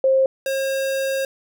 sine / square tone pair in turn, 531 / 538.4 Hz, C5 / C5, +25 / +49 cents, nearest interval unison, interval 24 cents, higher second, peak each -13 / -21 dBFS, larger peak first, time 0.04-0.26 / 0.46-1.25 s, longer second, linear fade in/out 2 ms, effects none

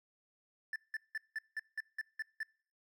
triangle tone bursts, 1760 Hz, A6, in tune, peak -34 dBFS, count 9, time 0.73-2.431 s, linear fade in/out 2 ms, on 29 ms, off 180 ms, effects noise-tail reverb RT60 0.5 s tail -25 dB re dry

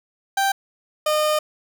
30% pulse tone pair in turn, 784 / 609.8 Hz, G5 / D#5, 0 / -35 cents, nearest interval major third, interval 435 cents, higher first, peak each -15 dBFS, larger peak neither, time 0.37-0.52 / 1.06-1.39 s, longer second, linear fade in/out 5 ms, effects none

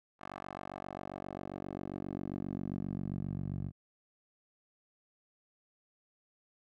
10% pulse tone with band-pass filter sweep, 47.49 Hz, F#1, 46 cents sharp, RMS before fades -40 dBFS, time 0.19-3.72 s, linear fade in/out 50 ms, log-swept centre 1100 to 120 Hz, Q 1.3, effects none

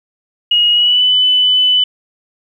sine tone with pitch glide, 2884 to 3001 Hz, F#7 to F#7, -45 to +24 cents, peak -8 dBFS, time 0.51-1.84 s, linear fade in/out 5 ms, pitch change +69 cents, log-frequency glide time 0.72-1.05 s, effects 8-bit

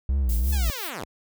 triangle tone with vibrato, 63 Hz, B1, 35 cents sharp, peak -18 dBFS, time 0.09-0.7 s, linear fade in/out 0 ms, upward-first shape sine, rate 2.9 Hz, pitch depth 170 cents each way
violet noise with tremolo, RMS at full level -33 dBFS, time 0.29-0.9 s, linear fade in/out 2 ms, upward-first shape triangle, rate 5.9 Hz, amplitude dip 60%
5% pulse linear sweep, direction down, 880 to 51.91 Hz, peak -21 dBFS, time 0.52-1.05 s, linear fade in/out 10 ms
effects none

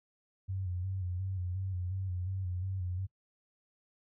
sine tone with vibrato, 92.5 Hz, F#2, in tune, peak -33 dBFS, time 0.48-3.07 s, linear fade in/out 20 ms, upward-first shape square, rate 2.8 Hz, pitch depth 52 cents each way, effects noise-tail reverb RT60 0.1 s tail -21 dB re dry

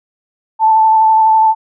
sine tone with vibrato, 880 Hz, A5, in tune, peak -6 dBFS, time 0.59-1.55 s, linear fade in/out 50 ms, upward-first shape square, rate 12 Hz, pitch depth 12 cents each way, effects none

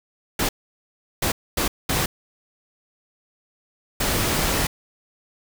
pink noise bursts at uneven times, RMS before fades -22 dBFS, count 5, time 0.39-0.49 / 1.22-1.32 / 1.57-1.68 / 1.89-2.06 / 4-4.67 s, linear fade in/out 5 ms, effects none

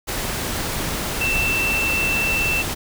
sine tone in noise, 2673 Hz, E7, 23 cents sharp, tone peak -19 dBFS, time 1.2-2.63 s, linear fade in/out 20 ms, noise pink, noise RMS -25 dBFS, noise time 0.07-2.75 s, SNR +3 dB, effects none

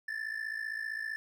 triangle ring-modulated tone, 1760 Hz, A6, in tune, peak -30 dBFS, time 0.08-1.16 s, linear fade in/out 0 ms, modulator 27.7 Hz, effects none

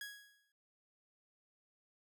sawtooth tone with exponential decay, 1661.2 Hz, G#6, in tune, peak -38 dBFS, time 0.01-0.52 s, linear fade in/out 2 ms, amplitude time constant 110 ms, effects none

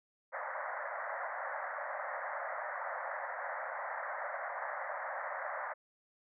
pink band-pass noise, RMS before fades -40 dBFS, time 0.32-5.74 s, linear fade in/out 20 ms, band 540 to 2000 Hz, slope 96 dB/octave, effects none

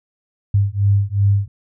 sine beating tone pair, 99 / 101.7 Hz, G2 / G#2, +18 / -36 cents, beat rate 2.7 Hz, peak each -16 dBFS, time 0.54-1.48 s, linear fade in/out 5 ms, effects none

